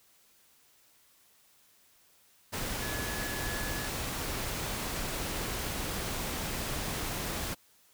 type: tone in noise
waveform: sine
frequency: 1700 Hz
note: G#6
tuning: 40 cents sharp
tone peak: -40 dBFS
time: 2.81-3.88 s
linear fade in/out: 20 ms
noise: pink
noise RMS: -35 dBFS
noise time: 2.52-7.55 s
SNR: -8 dB
effects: white hiss -64 dBFS RMS until 7.93 s